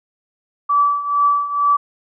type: tone with tremolo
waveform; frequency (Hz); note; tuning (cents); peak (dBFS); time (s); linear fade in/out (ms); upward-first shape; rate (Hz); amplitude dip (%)
sine; 1154; D6; -31; -10; 0.69-1.77; 10; triangle; 2.2; 80
effects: none

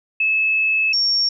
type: tone pair in turn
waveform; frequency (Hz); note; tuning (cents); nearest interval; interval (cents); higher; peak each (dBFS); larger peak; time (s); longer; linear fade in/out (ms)
sine; 2600 / 5509; E7 / F8; -24 / -25; octave + minor second; 1299; second; -15 / -15; neither; 0.2-0.93 / 0.93-1.29; first; 5
effects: none

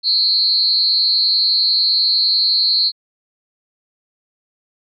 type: tone with amplitude modulation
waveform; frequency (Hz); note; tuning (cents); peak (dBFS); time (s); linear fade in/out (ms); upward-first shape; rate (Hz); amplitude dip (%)
sine; 4262; C8; +31; -8; 0.03-2.92; 50; sine; 269; 85
effects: MP3 48 kbps

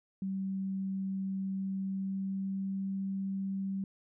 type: tone with pitch glide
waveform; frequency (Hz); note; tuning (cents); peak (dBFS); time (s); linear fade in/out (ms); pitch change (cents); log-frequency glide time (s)
sine; 192.4 to 193.96; G3 to G3; -32 to -18; -32; 0.22-3.84; 2; +14; 1.48-2.9
effects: none

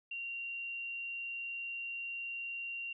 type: tone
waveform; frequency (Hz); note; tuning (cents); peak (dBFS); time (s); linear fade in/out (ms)
sine; 2761; F7; -20; -38; 0.11-2.93; 5
effects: none

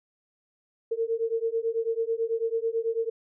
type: beating tone pair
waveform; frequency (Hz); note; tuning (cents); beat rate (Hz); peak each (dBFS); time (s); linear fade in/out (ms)
sine; 451 / 460.1; A4 / A#4; +43 / -23; 9.1; -28; 0.91-3.1; 10
effects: none

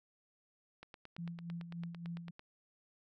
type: click train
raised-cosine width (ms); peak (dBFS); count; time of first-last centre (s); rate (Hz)
0.3; -34; 15; 0.83-2.394; 8.95
type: tone with tremolo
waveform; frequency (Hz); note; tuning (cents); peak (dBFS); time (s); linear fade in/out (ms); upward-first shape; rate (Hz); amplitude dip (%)
sine; 170; F3; -46; -39; 1.18-2.31; 10; sine; 3.5; 60
effects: none

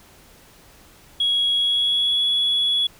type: tone with pitch glide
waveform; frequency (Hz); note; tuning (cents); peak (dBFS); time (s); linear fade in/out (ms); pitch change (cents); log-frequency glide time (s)
sine; 3322 to 3380; G#7 to G#7; 0 to +30; -16; 1.2-2.87; 5; +30; 1.54-2.24
effects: tanh soft clip ceiling -13 dBFS + pink hiss -50 dBFS RMS until 2.99 s

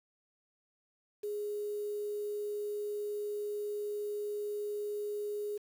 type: tone with quantisation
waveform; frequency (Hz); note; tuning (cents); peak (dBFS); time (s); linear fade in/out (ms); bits
sine; 415.3; G#4; 0; -34; 1.23-5.58; 10; 9
effects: none

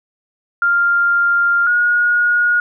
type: tone pair in turn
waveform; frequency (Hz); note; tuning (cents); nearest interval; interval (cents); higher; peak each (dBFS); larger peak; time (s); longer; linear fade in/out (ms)
sine; 1396.9 / 1441.2; F6 / F#6; 0 / -46; minor second; 54; second; -11 / -11; neither; 0.62-1.67 / 1.67-2.6; first; 2
effects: none

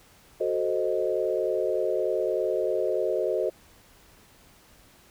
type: chord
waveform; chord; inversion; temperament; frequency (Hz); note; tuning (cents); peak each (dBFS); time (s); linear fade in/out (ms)
sine; F# diminished seventh; none; equal; 370 / 440 / 523.3 / 622.3; F#4 / A4 / C5 / Eb5; 0 / 0 / 0 / 0; -29; 0.4-3.5; 10
effects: pink hiss -56 dBFS RMS until 5.1 s

